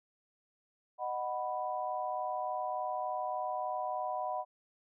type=chord; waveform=sine; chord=B major; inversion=first; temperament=just; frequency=617.4 / 740.8 / 987.8 Hz; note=D#5 / F#5 / B5; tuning=-14 / +2 / 0 cents; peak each=-39 / -36 / -38 dBFS; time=0.98-4.45 s; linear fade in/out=50 ms; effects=none